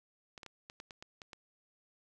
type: clicks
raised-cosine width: 0.2 ms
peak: -30 dBFS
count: 9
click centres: 0.378 / 0.432 / 0.463 / 0.699 / 0.801 / 0.908 / 1.025 / 1.218 / 1.332 s
effects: none